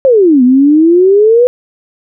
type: exponential two-way sweep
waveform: sine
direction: down then up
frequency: 554.4 to 244.2 to 502 Hz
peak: -3 dBFS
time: 0.05-1.47 s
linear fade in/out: 0 ms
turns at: 0.43 s
effects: none